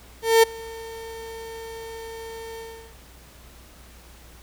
35% pulse tone with ADSR envelope, 452.8 Hz, A4, 50 cents sharp, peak -9 dBFS, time 0.22-2.96 s, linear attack 210 ms, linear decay 11 ms, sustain -24 dB, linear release 370 ms, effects added 60 Hz sine -48 dBFS peak until 4.42 s + pink hiss -50 dBFS RMS until 4.42 s

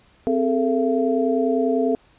sine tone cluster, 259.8 / 420.6 / 450.6 / 675 Hz, C4 / G#4 / A4 / E5, -12 / +22 / +41 / +41 cents, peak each -21 / -25 / -22 / -25 dBFS, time 0.27-1.95 s, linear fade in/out 0 ms, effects pink hiss -56 dBFS RMS until 2.18 s + resampled to 8000 Hz

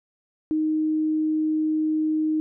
sine tone, 311.1 Hz, D#4, in tune, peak -20 dBFS, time 0.51-2.4 s, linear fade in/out 0 ms, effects none

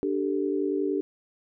sine chord, D suspended fourth, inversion none, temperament equal with one note detuned, 293.7 / 389.3 / 440 Hz, D4 / G4 / A4, 0 / -12 / 0 cents, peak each -28 / -27 / -32 dBFS, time 0.03-1.01 s, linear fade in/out 0 ms, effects none

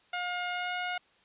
15% pulse tone with pitch glide, 714 to 719.8 Hz, F5 to F#5, +38 to -48 cents, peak -25 dBFS, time 0.13-0.98 s, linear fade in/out 5 ms, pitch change +14 cents, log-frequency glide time 0.5-0.73 s, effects white hiss -64 dBFS RMS until 1.24 s + resampled to 8000 Hz

